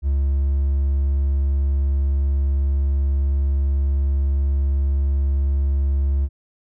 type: tone with hard clipping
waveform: triangle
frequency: 69.3 Hz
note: C#2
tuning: in tune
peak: -17 dBFS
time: 0.02-6.29 s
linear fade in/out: 50 ms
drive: 5 dB
effects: none